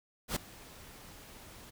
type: noise with ADSR envelope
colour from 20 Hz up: pink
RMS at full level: -31 dBFS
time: 0.28-1.71 s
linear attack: 81 ms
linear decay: 6 ms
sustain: -21 dB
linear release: 19 ms
effects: none